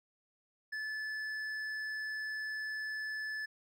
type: tone with hard clipping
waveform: sine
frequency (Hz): 1735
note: A6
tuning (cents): -25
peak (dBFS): -38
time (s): 0.72-3.46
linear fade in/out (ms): 10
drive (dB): 6
effects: none